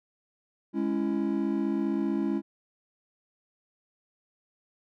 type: chord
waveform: triangle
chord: C# minor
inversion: second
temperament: just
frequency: 207.9 / 277.2 / 332.6 Hz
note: G#3 / C#4 / E4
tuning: +2 / 0 / +16 cents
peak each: -28 dBFS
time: 0.73-2.42 s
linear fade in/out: 50 ms
effects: none